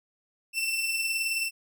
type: beating tone pair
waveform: sawtooth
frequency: 2681 / 2700 Hz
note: E7 / E7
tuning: +29 / +41 cents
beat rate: 19 Hz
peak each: -24 / -32 dBFS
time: 0.53-1.51 s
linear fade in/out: 50 ms
effects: none